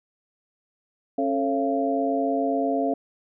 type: harmonic tone with a mistuned harmonic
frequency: 136.9 Hz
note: C#3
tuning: 21 cents flat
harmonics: 2 / 3 / 4 / 5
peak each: -25 / -29 / -30 / -25 dBFS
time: 1.18-2.94 s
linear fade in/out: 5 ms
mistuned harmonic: 3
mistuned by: +120 cents
effects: none